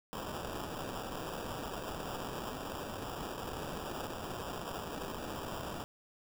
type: noise with sample-and-hold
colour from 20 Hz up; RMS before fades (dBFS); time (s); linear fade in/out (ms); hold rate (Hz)
violet; -41; 0.13-5.84; 0; 2100
effects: none